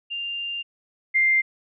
sine tone pair in turn, 2794 / 2099 Hz, F7 / C7, 0 / +5 cents, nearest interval perfect fourth, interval 495 cents, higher first, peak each -27 / -16 dBFS, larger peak second, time 0.1-0.63 / 1.14-1.42 s, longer first, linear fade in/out 20 ms, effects none

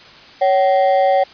triangle ring-modulated tone, 659.3 Hz, E5, in tune, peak -6 dBFS, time 0.41-1.24 s, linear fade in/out 10 ms, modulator 102 Hz, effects white hiss -41 dBFS RMS until 1.33 s + resampled to 11025 Hz

